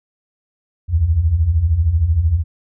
sine beating tone pair, 71.8 / 84.8 Hz, D2 / E2, -39 / +50 cents, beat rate 13 Hz, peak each -19 / -13 dBFS, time 0.88-2.44 s, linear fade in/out 50 ms, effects none

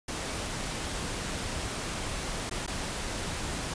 pink noise with dropouts, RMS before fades -34 dBFS, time 0.08-3.74 s, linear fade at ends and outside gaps 5 ms, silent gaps 2.497-2.51 / 2.665-2.676 s, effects resampled to 22050 Hz

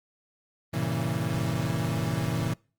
35% pulse chord, G diminished seventh, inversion none, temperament equal with one note detuned, 98 / 116.54 / 137.16 / 164.81 Hz, G2 / Bb2 / Db3 / Fb3, 0 / 0 / -18 / 0 cents, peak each -35 / -29 / -30 / -29 dBFS, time 0.73-2.54 s, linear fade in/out 10 ms, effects noise-tail reverb RT60 0.4 s tail -26 dB re dry + Opus 24 kbps

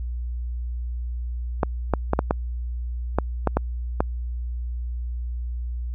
clicks, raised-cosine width 1 ms, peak -5 dBFS, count 9, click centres 1.632 / 1.937 / 2.134 / 2.191 / 2.309 / 3.186 / 3.473 / 3.57 / 4.005 s, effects added 60 Hz sine -26 dBFS peak until 5.94 s

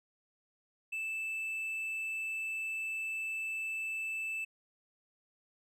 triangle tone, 2637 Hz, E7, in tune, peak -33 dBFS, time 0.92-4.45 s, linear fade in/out 10 ms, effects none

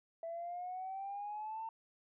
sine exponential sweep, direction up, 659.3 to 906 Hz, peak -39 dBFS, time 0.23-1.69 s, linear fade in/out 2 ms, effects tanh soft clip ceiling -35 dBFS

